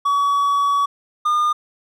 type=tone pair in turn; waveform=triangle; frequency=1133 / 1213.1 Hz; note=C#6 / D#6; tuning=+37 / -44 cents; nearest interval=minor second; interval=119 cents; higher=second; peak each=-13 dBFS; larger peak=neither; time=0.05-0.86 / 1.25-1.53 s; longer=first; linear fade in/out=10 ms; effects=none